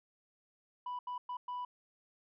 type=tone bursts at uneven times; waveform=sine; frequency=987.8 Hz; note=B5; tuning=in tune; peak=-35 dBFS; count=4; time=0.86-0.99 / 1.07-1.18 / 1.29-1.37 / 1.48-1.65 s; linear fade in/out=5 ms; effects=tanh soft clip ceiling -36 dBFS